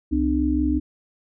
sine tone cluster, 67 / 255.9 / 301.3 Hz, C2 / C4 / D4, +42 / -38 / +44 cents, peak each -24 / -24 / -21 dBFS, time 0.11-0.8 s, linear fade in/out 20 ms, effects none

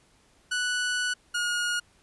sawtooth tone pair in turn, 1480 / 1436.2 Hz, F#6 / F6, 0 / +48 cents, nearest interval minor second, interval 52 cents, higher first, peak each -22 dBFS, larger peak neither, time 0.51-1.14 / 1.34-1.8 s, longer first, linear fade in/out 10 ms, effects pink hiss -62 dBFS RMS until 2.02 s + resampled to 24000 Hz

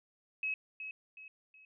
sine tone with echo, 2565 Hz, E7, 48 cents flat, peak -32 dBFS, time 0.43-0.54 s, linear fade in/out 2 ms, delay 370 ms, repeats 3, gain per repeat -8 dB, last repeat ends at 1.65 s, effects none

